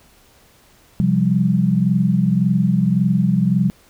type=chord; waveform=sine; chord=C suspended fourth; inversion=none; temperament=just; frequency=130.81 / 174.42 / 196.22 Hz; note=C3 / F3 / G3; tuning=0 / -2 / +2 cents; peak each=-20 / -17 / -17 dBFS; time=1-3.7 s; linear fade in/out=0 ms; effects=pink hiss -52 dBFS RMS until 3.89 s